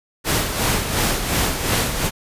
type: noise with tremolo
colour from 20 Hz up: pink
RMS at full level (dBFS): -18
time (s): 0.24-2.11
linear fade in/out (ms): 50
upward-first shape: sine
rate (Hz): 2.8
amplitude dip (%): 55
effects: resampled to 32000 Hz